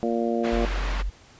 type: harmonic tone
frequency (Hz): 116.4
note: A#2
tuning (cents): -2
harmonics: 2 / 3 / 4 / 5 / 6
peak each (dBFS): -26 / -28 / -29 / -30 / -31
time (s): 0.03-0.65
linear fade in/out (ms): 0
type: low-pass noise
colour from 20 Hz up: white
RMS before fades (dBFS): -34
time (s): 0.43-1.03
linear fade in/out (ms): 20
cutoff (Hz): 2100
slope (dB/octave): 12
type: tone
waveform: sine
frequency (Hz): 46.25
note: F#1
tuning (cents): 0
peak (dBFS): -24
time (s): 0.52-1.1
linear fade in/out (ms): 10
effects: pink hiss -52 dBFS RMS until 1.39 s + resampled to 16000 Hz